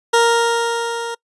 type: tone with level ramp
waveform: 20% pulse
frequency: 466.2 Hz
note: A#4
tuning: in tune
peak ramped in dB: -5 to -19 dBFS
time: 0.13-1.15 s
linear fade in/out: 10 ms
effects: noise-tail reverb RT60 0.1 s tail -25 dB re dry + resampled to 24000 Hz